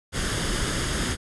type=noise with comb filter; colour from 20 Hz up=pink; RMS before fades=-26 dBFS; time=0.12-1.17 s; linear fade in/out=50 ms; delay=0.6 ms; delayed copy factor=+0.5; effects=resampled to 24000 Hz